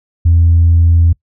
sine tone, 83.9 Hz, E2, 31 cents sharp, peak -4 dBFS, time 0.25-1.13 s, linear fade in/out 10 ms, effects noise-tail reverb RT60 0.1 s tail -24 dB re dry + tanh soft clip ceiling -2 dBFS

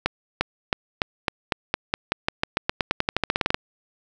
accelerating click train, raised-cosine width 0.3 ms, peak -4 dBFS, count 25, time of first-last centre 0.06-3.544 s, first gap 350 ms, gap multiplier 0.91, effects none

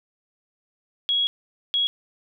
sine tone bursts at uneven times, 3322 Hz, G#7, in tune, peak -19 dBFS, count 2, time 1.09-1.27 / 1.74-1.87 s, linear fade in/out 0 ms, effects none

